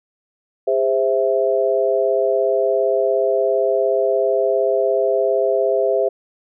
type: chord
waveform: sine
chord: Ab augmented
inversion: none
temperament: equal with one note detuned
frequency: 406.1 / 523.3 / 659.3 Hz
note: Ab4 / C5 / E5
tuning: -39 / 0 / 0 cents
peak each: -19 dBFS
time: 0.67-6.09 s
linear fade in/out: 10 ms
effects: none